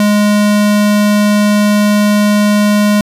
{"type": "tone", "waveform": "square", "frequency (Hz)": 207.7, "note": "G#3", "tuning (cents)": 0, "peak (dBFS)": -8, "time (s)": [0, 3.01], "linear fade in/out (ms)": 2, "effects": ["resampled to 32000 Hz"]}